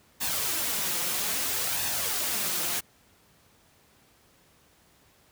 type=noise with flanger; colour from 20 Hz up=white; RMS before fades=-29 dBFS; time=0.2-2.81 s; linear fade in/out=20 ms; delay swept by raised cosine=1.1 to 5.8 ms; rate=0.61 Hz; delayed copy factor=+0.5; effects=pink hiss -61 dBFS RMS until 5.31 s + high-pass 60 Hz 12 dB/octave